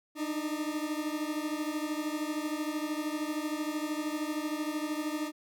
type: beating tone pair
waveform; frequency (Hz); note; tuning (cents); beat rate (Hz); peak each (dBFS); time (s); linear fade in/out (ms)
40% pulse; 299.6 / 312.6; D4 / D#4; +35 / +8; 13; -33 / -35; 0.15-5.32; 50
effects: none